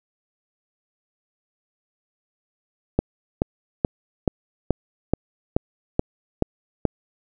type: click train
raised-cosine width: 2 ms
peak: -4 dBFS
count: 10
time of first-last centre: 2.99-6.853 s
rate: 2.33 Hz
effects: none